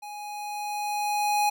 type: tone with level ramp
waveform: square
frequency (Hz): 831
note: G#5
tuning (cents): +1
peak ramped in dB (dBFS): -38 to -21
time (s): 0.02-1.5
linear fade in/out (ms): 10
effects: none